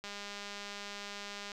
click train, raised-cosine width 0.2 ms, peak -26 dBFS, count 301, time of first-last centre 0.04-1.518 s, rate 203 Hz, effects 11-bit

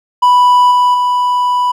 triangle tone with level steps, 987.8 Hz, B5, in tune, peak -3 / -5 / -8 dBFS, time 0.22-1.72 s, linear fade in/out 10 ms, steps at 0.71 / 0.94 s, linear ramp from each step 5 ms, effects none

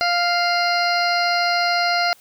harmonic tone, 698.5 Hz, F5, in tune, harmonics 1 / 2 / 3 / 4 / 6 / 7 / 8, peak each -20 / -23 / -25 / -32 / -25 / -27 / -37 dBFS, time 0.01-2.13 s, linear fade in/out 0 ms, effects white hiss -52 dBFS RMS until 2.2 s

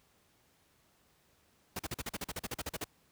pink noise bursts, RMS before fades -37 dBFS, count 15, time 1.76-2.843 s, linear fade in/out 5 ms, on 33 ms, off 42 ms, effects pink hiss -69 dBFS RMS until 3.11 s + high-pass 60 Hz 12 dB/octave

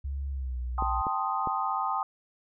sine tone with pitch glide, 69.1 to 61.56 Hz, C#2 to B1, -5 to -5 cents, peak -30 dBFS, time 0.04-1.02 s, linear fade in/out 10 ms, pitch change -200 cents, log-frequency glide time 0.3-0.58 s
sine chord, A half-diminished seventh, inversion third, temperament equal, 784 / 880 / 1046.5 / 1244.5 Hz, G5 / A5 / C6 / Eb6, 0 / 0 / 0 / 0 cents, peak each -32 / -33 / -33 / -31 dBFS, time 0.78-2.03 s, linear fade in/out 2 ms
clicks, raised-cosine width 2 ms, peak -22 dBFS, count 3, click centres 0.824 / 1.068 / 1.473 s
effects none

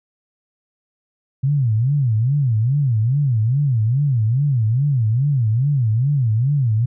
sine tone with vibrato, 125.7 Hz, B2, 31 cents sharp, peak -14 dBFS, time 1.43-6.86 s, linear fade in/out 10 ms, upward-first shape sine, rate 2.4 Hz, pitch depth 270 cents each way, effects none

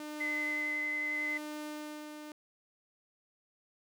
sawtooth tone with tremolo, 301.4 Hz, D4, 45 cents sharp, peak -35 dBFS, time 0-2.32 s, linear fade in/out 2 ms, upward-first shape sine, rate 0.79 Hz, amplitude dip 45%
sine tone with vibrato, 2043 Hz, C7, 42 cents flat, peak -32 dBFS, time 0.2-1.38 s, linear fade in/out 10 ms, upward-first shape sine, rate 11 Hz, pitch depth 12 cents each way
effects none

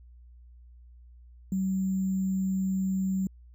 sine tone with sample-and-hold, 190 Hz, F#3, 46 cents sharp, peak -25 dBFS, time 1.52-3.27 s, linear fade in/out 2 ms, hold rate 7350 Hz, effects added 60 Hz sine -49 dBFS peak until 3.54 s

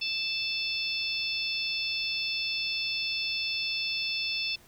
harmonic tone, 880 Hz, A5, in tune, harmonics 3 / 4 / 5 / 6, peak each -32 / -35 / -37 / -34 dBFS, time 0.01-4.56 s, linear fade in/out 10 ms, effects pink hiss -57 dBFS RMS until 4.67 s

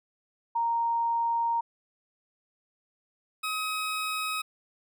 sine / 20% pulse tone pair in turn, 930 / 1268.1 Hz, A#5 / D#6, -4 / +33 cents, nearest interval perfect fourth, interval 537 cents, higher second, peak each -24 dBFS, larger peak neither, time 0.55-1.61 / 3.43-4.42 s, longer first, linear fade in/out 10 ms, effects none

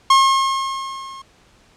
45% pulse tone with level ramp, 1077 Hz, C6, 50 cents sharp, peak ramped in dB -8 to -34 dBFS, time 0.1-1.22 s, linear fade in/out 5 ms, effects pink hiss -53 dBFS RMS until 1.76 s + low-pass 7000 Hz 12 dB/octave

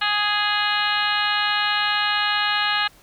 harmonic tone, 415.3 Hz, G#4, in tune, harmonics 2 / 3 / 4 / 5 / 6 / 7 / 8 / 9 / 10, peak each -27 / -26 / -24 / -31 / -30 / -26 / -33 / -30 / -30 dBFS, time 0.01-2.88 s, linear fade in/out 10 ms, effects pink hiss -52 dBFS RMS until 3.02 s

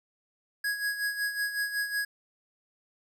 square tone with tremolo, 1661.2 Hz, G#6, in tune, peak -27 dBFS, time 0.64-2.05 s, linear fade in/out 5 ms, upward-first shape sine, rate 5.4 Hz, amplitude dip 65%, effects none

